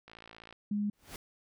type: click train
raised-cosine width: 0.3 ms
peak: -34 dBFS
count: 26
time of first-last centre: 0.08-0.526 s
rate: 56 Hz
type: tone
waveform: sine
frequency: 206.5 Hz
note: G#3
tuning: 10 cents flat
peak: -29 dBFS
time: 0.71-0.9 s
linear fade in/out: 5 ms
type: noise with exponential growth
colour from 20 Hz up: pink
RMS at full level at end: -41 dBFS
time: 0.93-1.16 s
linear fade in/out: 1 ms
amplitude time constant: 48 ms
effects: none